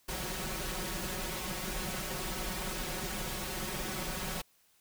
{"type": "noise with comb filter", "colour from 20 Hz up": "pink", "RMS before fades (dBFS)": -37, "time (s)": [0.08, 4.42], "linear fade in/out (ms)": 10, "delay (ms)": 5.4, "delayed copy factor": 0.95, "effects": ["white hiss -68 dBFS RMS until 4.8 s"]}